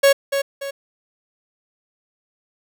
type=tone with echo; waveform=45% pulse; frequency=554.4 Hz; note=C#5; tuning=in tune; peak=-10 dBFS; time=0.03-0.13 s; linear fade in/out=10 ms; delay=290 ms; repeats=2; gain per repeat=-8 dB; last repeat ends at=0.71 s; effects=none